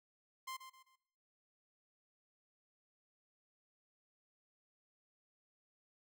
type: tone with echo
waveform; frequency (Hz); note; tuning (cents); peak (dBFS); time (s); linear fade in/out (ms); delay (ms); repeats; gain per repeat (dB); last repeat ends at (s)
sawtooth; 1046.5; C6; 0; -39; 0.47-0.57; 10; 130; 3; -9; 0.96
effects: noise-tail reverb RT60 0.9 s tail -23 dB re dry